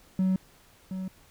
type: tone with echo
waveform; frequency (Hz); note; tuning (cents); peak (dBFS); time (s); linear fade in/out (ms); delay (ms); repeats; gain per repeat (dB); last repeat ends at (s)
triangle; 187.7; F#3; +25; -19; 0.19-0.36; 2; 720; 1; -10; 1.08
effects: tanh soft clip ceiling -16 dBFS + pink hiss -58 dBFS RMS until 1.3 s